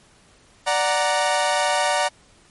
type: chord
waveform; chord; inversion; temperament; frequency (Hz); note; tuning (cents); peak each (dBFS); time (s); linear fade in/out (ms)
sawtooth; D augmented; none; equal; 587.3 / 740 / 932.3; D5 / F#5 / A#5; 0 / 0 / 0; -19; 0.66-2.09; 20
effects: pink hiss -54 dBFS RMS until 2.5 s + MP3 48 kbps